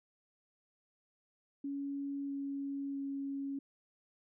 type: tone with pitch steps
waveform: sine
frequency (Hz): 280 / 278.2 / 276.5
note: C#4 / C#4 / C#4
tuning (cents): +18 / +6 / -4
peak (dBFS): -36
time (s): 1.64-3.59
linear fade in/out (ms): 5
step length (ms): 650
effects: none